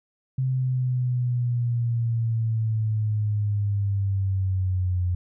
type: linear sweep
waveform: sine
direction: down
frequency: 131 to 88.8 Hz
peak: -21 dBFS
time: 0.38-5.15 s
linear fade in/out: 5 ms
effects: none